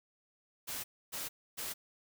white noise bursts, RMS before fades -40 dBFS, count 3, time 0.67-1.74 s, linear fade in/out 20 ms, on 170 ms, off 280 ms, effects none

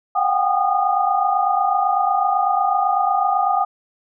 sine tone cluster, 726 / 776 / 804 / 1227 Hz, F#5 / G5 / G5 / D#6, -33 / -18 / +44 / -25 cents, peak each -21 dBFS, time 0.15-3.65 s, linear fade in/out 10 ms, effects none

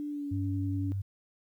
sine tone with pitch glide, 293.7 to 283.5 Hz, D4 to C#4, 0 to +39 cents, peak -33 dBFS, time 0-0.92 s, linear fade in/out 0 ms, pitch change -61 cents, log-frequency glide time 0.1-0.31 s
sine tone, 98 Hz, G2, in tune, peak -30 dBFS, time 0.31-1.02 s, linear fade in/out 10 ms
effects 11-bit

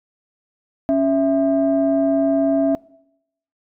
sine tone pair together, 277.2 / 659.3 Hz, C#4 / E5, 0 / 0 cents, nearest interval octave + minor third, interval 1500 cents, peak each -16 dBFS, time 0.89-2.75 s, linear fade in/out 0 ms, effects noise-tail reverb RT60 0.8 s tail -24 dB re dry + tanh soft clip ceiling -8 dBFS

